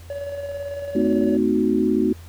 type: tone with tremolo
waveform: triangle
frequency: 567 Hz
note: C#5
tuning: 39 cents sharp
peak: -24 dBFS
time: 0.1-1.37 s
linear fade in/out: 2 ms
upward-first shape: square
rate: 18 Hz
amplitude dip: 35%
type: chord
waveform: sine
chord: A diminished seventh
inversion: none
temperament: equal with one note detuned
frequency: 220 / 256.1 / 311.1 / 370 Hz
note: A3 / C4 / Eb4 / Gb4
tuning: 0 / -37 / 0 / 0 cents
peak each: -22 dBFS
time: 0.95-2.13 s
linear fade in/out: 5 ms
effects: added 85 Hz sine -39 dBFS peak until 2.28 s + pink hiss -49 dBFS RMS until 2.28 s